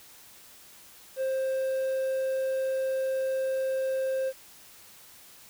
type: tone with quantisation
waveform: triangle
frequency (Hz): 528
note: C5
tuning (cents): +16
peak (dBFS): -24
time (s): 1.16-4.33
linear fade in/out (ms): 50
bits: 9
effects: white hiss -52 dBFS RMS until 5.49 s